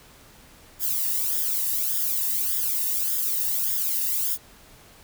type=noise with flanger; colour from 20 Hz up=violet; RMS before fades=-25 dBFS; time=0.79-4.38 s; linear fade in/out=50 ms; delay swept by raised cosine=0.58 to 1.1 ms; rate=1.7 Hz; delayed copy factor=+0.9; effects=pink hiss -51 dBFS RMS until 5.03 s